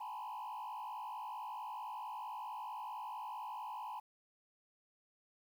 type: tone with frequency modulation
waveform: sine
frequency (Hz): 920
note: A#5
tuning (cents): -23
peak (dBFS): -39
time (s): 0-4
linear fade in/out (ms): 10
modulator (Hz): 55.5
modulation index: 1.9
effects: tanh soft clip ceiling -41 dBFS + 11-bit